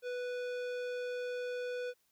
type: tone with tanh clipping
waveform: sine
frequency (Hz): 493.9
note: B4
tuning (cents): 0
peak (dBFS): -38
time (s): 0.02-1.94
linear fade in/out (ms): 50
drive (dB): 17
effects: white hiss -75 dBFS RMS until 2.11 s